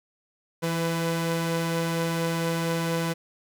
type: tone pair together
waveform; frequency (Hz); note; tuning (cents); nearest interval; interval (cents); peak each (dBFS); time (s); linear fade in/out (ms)
sawtooth; 165.6 / 501.1; E3 / B4; +8 / +25; octave + perfect fifth; 1917; -22 / -26; 0.62-3.14; 20
effects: none